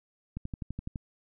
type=click train; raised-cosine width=5 ms; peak=-23 dBFS; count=8; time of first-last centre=0.37-0.958 s; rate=11.9 Hz; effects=none